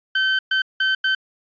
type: tone bursts at uneven times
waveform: 30% pulse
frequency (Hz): 1540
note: G6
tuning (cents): -31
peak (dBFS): -14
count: 4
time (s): 0.15-0.39 / 0.51-0.62 / 0.8-0.95 / 1.04-1.15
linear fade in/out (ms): 5
effects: resampled to 11025 Hz